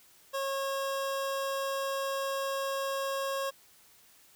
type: tone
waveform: 25% pulse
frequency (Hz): 545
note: C#5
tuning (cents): -29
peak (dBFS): -27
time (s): 0.33-3.51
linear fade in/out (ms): 20
effects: white hiss -60 dBFS RMS until 4.35 s